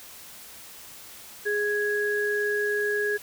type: tone pair together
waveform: sine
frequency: 415.3 / 1661.2 Hz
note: G#4 / G#6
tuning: 0 / 0 cents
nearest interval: 2 octaves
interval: 2400 cents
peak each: -26 dBFS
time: 1.45-3.18 s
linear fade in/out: 20 ms
effects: white hiss -45 dBFS RMS until 3.22 s